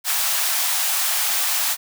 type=high-pass noise; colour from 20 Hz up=white; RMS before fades=-21 dBFS; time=0.04-1.77 s; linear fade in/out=50 ms; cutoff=650 Hz; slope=48 dB/octave; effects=none